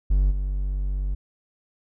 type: tone with level steps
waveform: triangle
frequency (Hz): 48.05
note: G1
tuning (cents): -34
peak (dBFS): -14 / -21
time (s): 0.1-1.15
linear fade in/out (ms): 10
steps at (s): 0.3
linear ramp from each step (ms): 20
effects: none